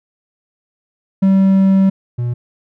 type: tone pair in turn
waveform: triangle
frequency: 192.8 / 120.83 Hz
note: G3 / B2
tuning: -28 / -37 cents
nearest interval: minor sixth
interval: 809 cents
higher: first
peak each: -6 / -14 dBFS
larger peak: first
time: 1.22-1.9 / 2.18-2.34 s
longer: first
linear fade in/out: 10 ms
effects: none